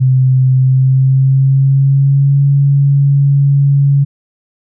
sine tone with pitch glide, 130 to 140.14 Hz, C3 to C#3, -11 to +19 cents, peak -6 dBFS, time 0-4.05 s, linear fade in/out 20 ms, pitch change +130 cents, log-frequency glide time 0.56-2.42 s, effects none

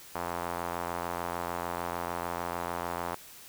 sawtooth tone with band-pass filter, 86.7 Hz, F2, 12 cents flat, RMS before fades -35 dBFS, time 0.15-3.15 s, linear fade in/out 5 ms, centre 950 Hz, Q 1.7, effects white hiss -50 dBFS RMS until 3.48 s

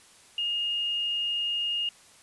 sine tone, 2844 Hz, F7, 31 cents sharp, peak -26 dBFS, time 0.38-1.89 s, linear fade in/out 2 ms, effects white hiss -55 dBFS RMS until 2.22 s + resampled to 24000 Hz

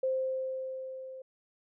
sine tone with level ramp, 523 Hz, C5, 1 cent flat, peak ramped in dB -26 to -42 dBFS, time 0.03-1.22 s, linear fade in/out 5 ms, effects none

